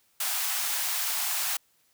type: high-pass noise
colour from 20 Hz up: white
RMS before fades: -29 dBFS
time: 0.2-1.57 s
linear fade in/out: 5 ms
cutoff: 660 Hz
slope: 48 dB/octave
effects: white hiss -67 dBFS RMS until 1.93 s